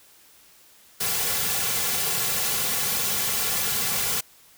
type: noise with comb filter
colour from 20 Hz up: white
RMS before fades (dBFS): -25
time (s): 1-4.21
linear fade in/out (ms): 10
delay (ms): 3.2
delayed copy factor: -0.9
effects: white hiss -54 dBFS RMS until 4.57 s